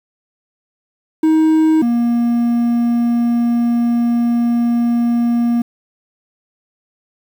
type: tone pair in turn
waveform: triangle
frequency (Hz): 315.9 / 236.8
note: D#4 / A#3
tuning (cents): +26 / +27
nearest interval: perfect fourth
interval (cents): 499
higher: first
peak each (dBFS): -7 / -10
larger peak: first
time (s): 1.23-1.82 / 1.82-5.62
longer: second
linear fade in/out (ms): 5
effects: 7-bit